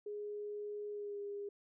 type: tone with pitch glide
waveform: sine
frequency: 415.3 to 406 Hz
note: G#4 to G#4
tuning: 0 to -39 cents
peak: -40 dBFS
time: 0.06-1.49 s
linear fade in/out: 5 ms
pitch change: -39 cents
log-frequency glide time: 0.91-1.19 s
effects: none